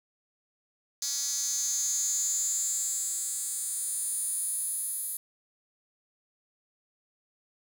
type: tone with high-pass filter sweep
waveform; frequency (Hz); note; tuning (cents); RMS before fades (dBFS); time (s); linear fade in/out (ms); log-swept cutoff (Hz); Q
10% pulse; 280.3; C#4; +19; -31; 1.02-5.17; 2; 5700 to 11000; 7.1
effects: none